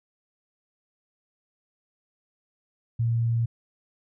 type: tone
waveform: sine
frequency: 116.1 Hz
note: A#2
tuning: 7 cents flat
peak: -21 dBFS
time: 2.99-3.46 s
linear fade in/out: 10 ms
effects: none